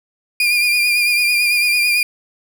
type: tone with vibrato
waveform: 35% pulse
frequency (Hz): 2418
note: D7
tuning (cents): +50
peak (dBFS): -11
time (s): 0.4-2.03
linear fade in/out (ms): 2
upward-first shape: triangle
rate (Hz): 9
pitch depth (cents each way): 43
effects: none